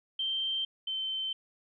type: tone pair in turn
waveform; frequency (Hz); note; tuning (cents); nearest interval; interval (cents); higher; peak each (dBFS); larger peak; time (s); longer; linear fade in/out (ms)
sine; 3136 / 3091; G7 / G7; 0 / -25; unison; 25; first; -29 / -31; first; 0.19-0.65 / 0.87-1.33; neither; 5
effects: none